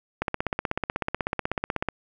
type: click train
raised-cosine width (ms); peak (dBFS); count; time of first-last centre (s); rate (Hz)
0.5; -10; 28; 0.22-1.887; 16.2
effects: none